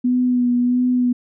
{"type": "tone with vibrato", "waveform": "sine", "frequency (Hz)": 246.9, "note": "B3", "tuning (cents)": 0, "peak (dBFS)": -14, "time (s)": [0.04, 1.13], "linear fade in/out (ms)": 10, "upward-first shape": "sine", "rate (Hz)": 1.5, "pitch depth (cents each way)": 23, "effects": []}